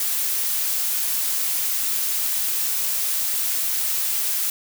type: noise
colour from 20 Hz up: blue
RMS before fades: -23 dBFS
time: 0-4.5 s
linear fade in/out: 2 ms
effects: none